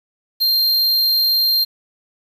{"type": "tone", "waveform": "square", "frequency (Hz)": 4186, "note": "C8", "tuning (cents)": 0, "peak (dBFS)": -14, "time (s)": [0.4, 1.65], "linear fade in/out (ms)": 20, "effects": ["7-bit"]}